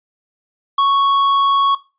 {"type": "tone with tanh clipping", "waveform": "sine", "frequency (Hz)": 1108.7, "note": "C#6", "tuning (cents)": 0, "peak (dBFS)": -13, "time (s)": [0.78, 1.75], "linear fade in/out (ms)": 5, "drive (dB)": 12, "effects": ["noise-tail reverb RT60 0.3 s tail -18 dB re dry", "resampled to 8000 Hz"]}